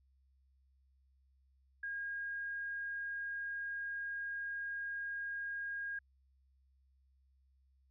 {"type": "tone", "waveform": "sine", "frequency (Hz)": 1627, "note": "G#6", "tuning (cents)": -36, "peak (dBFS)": -38, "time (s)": [1.83, 5.99], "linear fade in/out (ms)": 5, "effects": ["added 66 Hz sine -68 dBFS peak until 7.9 s"]}